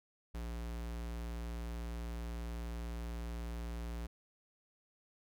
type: tone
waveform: square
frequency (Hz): 58.1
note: A#1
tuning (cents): -5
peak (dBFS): -40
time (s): 0.34-4.07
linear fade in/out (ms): 10
effects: none